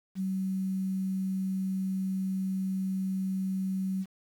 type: tone with quantisation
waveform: sine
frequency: 190 Hz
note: F#3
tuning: 46 cents sharp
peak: -28 dBFS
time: 0.15-4.06 s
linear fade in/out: 50 ms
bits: 9
effects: none